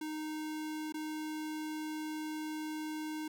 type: tone with dropouts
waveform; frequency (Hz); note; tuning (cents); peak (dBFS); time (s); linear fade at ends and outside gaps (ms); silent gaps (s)
square; 309.2; D#4; -11; -38; 0.01-3.28; 5; 0.924-0.941
effects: none